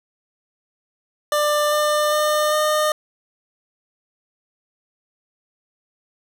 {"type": "tone with pitch steps", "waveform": "25% pulse", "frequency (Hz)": [594, 599.2, 604.4, 609.6], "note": ["D5", "D5", "D5", "D#5"], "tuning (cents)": [20, 35, 50, -36], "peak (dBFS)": -13, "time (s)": [1.32, 2.92], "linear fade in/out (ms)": 2, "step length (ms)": 400, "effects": []}